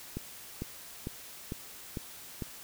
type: click train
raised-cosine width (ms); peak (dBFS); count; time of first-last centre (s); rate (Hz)
3; -22; 6; 0.17-2.422; 2.22
effects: white hiss -48 dBFS RMS until 2.63 s